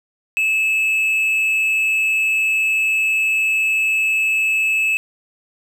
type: tone with amplitude modulation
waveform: triangle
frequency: 2607 Hz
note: E7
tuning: 20 cents flat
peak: -12 dBFS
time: 0.37-4.97 s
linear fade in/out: 0 ms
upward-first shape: sine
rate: 218 Hz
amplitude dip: 30%
effects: none

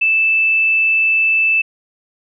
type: tone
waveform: sine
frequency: 2637 Hz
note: E7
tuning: in tune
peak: -11 dBFS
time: 0.01-1.62 s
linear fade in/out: 10 ms
effects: none

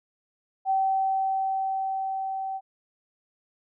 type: tone with level ramp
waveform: sine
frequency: 770 Hz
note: G5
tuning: 31 cents flat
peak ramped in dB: -20 to -29 dBFS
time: 0.65-2.61 s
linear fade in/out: 50 ms
effects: none

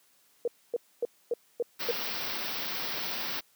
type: tone bursts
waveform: sine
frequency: 475.6 Hz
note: A#4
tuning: 35 cents sharp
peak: -25 dBFS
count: 6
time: 0.45-1.912 s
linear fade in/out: 2 ms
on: 27 ms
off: 260 ms
type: band-stop noise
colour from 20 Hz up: white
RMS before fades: -34 dBFS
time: 1.79-3.41 s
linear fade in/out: 20 ms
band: 5700 to 15000 Hz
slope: 96 dB/octave
effects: white hiss -65 dBFS RMS until 3.55 s + high-pass 150 Hz 12 dB/octave

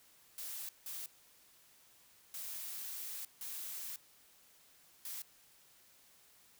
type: noise bursts at uneven times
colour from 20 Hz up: blue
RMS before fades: -44 dBFS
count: 5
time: 0.38-0.69 / 0.86-1.06 / 2.34-3.25 / 3.41-3.96 / 5.05-5.22 s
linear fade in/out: 2 ms
effects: white hiss -65 dBFS RMS until 6.59 s

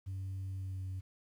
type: tone with pitch glide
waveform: sine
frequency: 95.6 to 94.07 Hz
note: G2 to F#2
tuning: -43 to +29 cents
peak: -35 dBFS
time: 0.06-1.01 s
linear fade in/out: 20 ms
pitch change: -28 cents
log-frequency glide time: 0.5-0.87 s
effects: tanh soft clip ceiling -36 dBFS + 11-bit

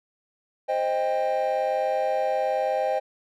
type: chord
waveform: triangle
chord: C minor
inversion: none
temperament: equal with one note detuned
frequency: 523.3 / 622.3 / 794 Hz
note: C5 / Eb5 / G5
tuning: 0 / 0 / +22 cents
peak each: -24 dBFS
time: 0.68-3 s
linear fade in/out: 20 ms
effects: tanh soft clip ceiling -14 dBFS

